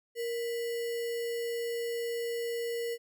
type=tone with sample-and-hold; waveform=sine; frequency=468 Hz; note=A#4; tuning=7 cents sharp; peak=-31 dBFS; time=0.15-2.98 s; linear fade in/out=50 ms; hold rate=2450 Hz; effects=none